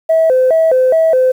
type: tone with vibrato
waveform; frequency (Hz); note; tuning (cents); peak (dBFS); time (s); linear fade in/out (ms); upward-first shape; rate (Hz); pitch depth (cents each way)
sine; 577; D5; -31; -6; 0.09-1.32; 10; square; 2.4; 200
effects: tanh soft clip ceiling -4 dBFS + 7-bit